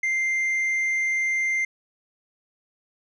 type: tone with tanh clipping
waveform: sine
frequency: 2093 Hz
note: C7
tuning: in tune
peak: -22 dBFS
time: 0.03-1.65 s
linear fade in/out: 5 ms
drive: 3 dB
effects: none